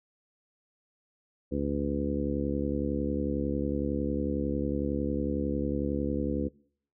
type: harmonic tone with a mistuned harmonic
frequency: 71 Hz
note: C#2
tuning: 42 cents sharp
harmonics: 1 / 2 / 3 / 4 / 5 / 6 / 7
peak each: -35 / -38 / -33 / -32 / -36 / -40 / -35 dBFS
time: 1.51-6.49 s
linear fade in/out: 20 ms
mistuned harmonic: 1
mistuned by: +22 cents
effects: noise-tail reverb RT60 0.6 s tail -24 dB re dry